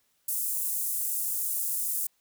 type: high-pass noise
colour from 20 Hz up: pink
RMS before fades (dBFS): -30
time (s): 0.28-2.07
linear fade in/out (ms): 5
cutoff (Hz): 9000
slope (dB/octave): 24
effects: white hiss -71 dBFS RMS until 2.2 s